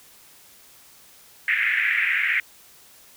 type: band-pass noise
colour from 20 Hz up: white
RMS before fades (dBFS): -22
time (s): 1.48-2.4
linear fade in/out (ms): 2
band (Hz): 1700 to 2300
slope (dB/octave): 48
effects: white hiss -51 dBFS RMS until 3.16 s